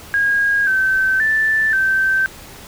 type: tone with pitch steps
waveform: sine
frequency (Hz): 1633 / 1542 / 1762 / 1553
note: G#6 / G6 / A6 / G6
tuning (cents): -30 / -29 / +2 / -17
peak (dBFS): -13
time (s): 0.14-2.26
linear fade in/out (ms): 0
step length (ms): 530
effects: pink hiss -38 dBFS RMS until 2.67 s